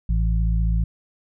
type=harmonic tone; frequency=55.1 Hz; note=A1; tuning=3 cents sharp; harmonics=1 / 2 / 3; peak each=-18 / -27 / -27 dBFS; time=0.09-0.84 s; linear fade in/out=5 ms; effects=none